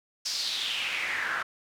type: noise with band-pass filter sweep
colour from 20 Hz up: pink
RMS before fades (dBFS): -31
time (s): 0.25-1.43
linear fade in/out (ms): 10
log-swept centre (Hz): 5300 to 1400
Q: 4.3
effects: none